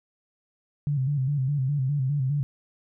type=tone with vibrato; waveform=sine; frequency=137.9 Hz; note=C#3; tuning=9 cents flat; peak=-22 dBFS; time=0.87-2.43 s; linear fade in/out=0 ms; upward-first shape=square; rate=4.9 Hz; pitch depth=92 cents each way; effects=none